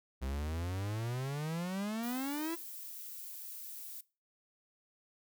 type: exponential sweep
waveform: 45% pulse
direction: up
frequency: 64 to 339.7 Hz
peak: -35 dBFS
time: 0.21-2.56 s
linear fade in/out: 20 ms
type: noise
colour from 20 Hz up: violet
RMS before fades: -46 dBFS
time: 2.03-4.01 s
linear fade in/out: 5 ms
effects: noise-tail reverb RT60 0.3 s tail -20 dB re dry